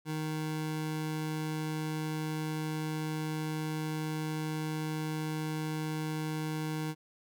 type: tone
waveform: 25% pulse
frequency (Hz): 155.56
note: D#3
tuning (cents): 0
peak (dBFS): -29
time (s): 0.05-6.95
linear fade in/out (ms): 50
effects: none